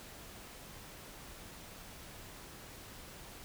silence, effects pink hiss -51 dBFS RMS until 3.44 s

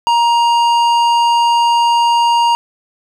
triangle tone with tanh clipping, 940 Hz, A#5, 14 cents sharp, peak -11 dBFS, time 0.07-2.55 s, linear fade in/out 0 ms, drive 17 dB, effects none

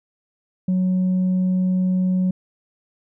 sine tone with tanh clipping, 184.5 Hz, F#3, 5 cents flat, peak -17 dBFS, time 0.68-2.31 s, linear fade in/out 5 ms, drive 1 dB, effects none

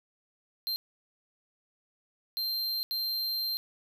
square tone bursts at uneven times, 4157 Hz, C8, 12 cents flat, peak -30 dBFS, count 3, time 0.67-0.76 / 2.37-2.83 / 2.91-3.57 s, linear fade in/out 0 ms, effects none

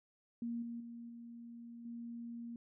sine tone with level steps, 234.7 Hz, A#3, 12 cents sharp, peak -37 / -41 / -46 / -48 / -43 dBFS, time 0.42-2.56 s, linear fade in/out 2 ms, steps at 0.62 / 0.8 / 1.09 / 1.85 s, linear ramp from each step 5 ms, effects none

